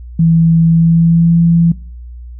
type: tone with pitch glide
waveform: sine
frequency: 164.81 to 168.37 Hz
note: E3 to E3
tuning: 0 to +37 cents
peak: -6 dBFS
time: 0.19-1.72 s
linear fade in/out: 5 ms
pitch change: +37 cents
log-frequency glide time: 0.67-1.38 s
effects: noise-tail reverb RT60 0.4 s tail -20 dB re dry + added 60 Hz sine -27 dBFS peak until 2.39 s